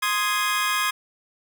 25% pulse chord, Ab major, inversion first, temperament equal, 1046.5 / 1244.5 / 1661.2 Hz, C6 / Eb6 / Ab6, 0 / 0 / 0 cents, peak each -22 dBFS, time 0.02-0.91 s, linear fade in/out 10 ms, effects none

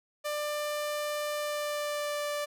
sawtooth tone with pitch glide, 594 to 587.2 Hz, D5 to D5, +20 to 0 cents, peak -27 dBFS, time 0.24-2.46 s, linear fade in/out 20 ms, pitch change -20 cents, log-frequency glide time 1.36-2.28 s, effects none

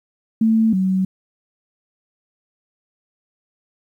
sine tone pair in turn, 222.6 / 188.43 Hz, A3 / F#3, +20 / +32 cents, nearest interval minor third, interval 288 cents, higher first, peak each -12 / -15 dBFS, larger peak first, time 0.41-0.73 / 0.73-1.05 s, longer neither, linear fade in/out 5 ms, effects 9-bit

